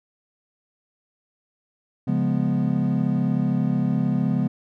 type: chord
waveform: triangle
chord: C# dominant seventh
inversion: none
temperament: equal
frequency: 138.59 / 174.61 / 207.7 / 246.9 Hz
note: C#3 / E#3 / G#3 / B3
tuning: 0 / 0 / 0 / 0 cents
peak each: -23 dBFS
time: 2.07-4.48 s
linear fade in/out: 10 ms
effects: none